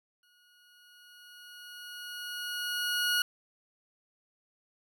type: tone with exponential growth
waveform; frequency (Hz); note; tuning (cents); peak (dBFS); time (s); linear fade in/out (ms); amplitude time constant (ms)
20% pulse; 1449; F#6; -37; -20; 0.23-3.22; 2; 650
effects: none